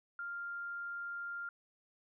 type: tone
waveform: sine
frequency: 1396.9 Hz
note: F6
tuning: in tune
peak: -39 dBFS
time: 0.19-1.49 s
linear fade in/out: 2 ms
effects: none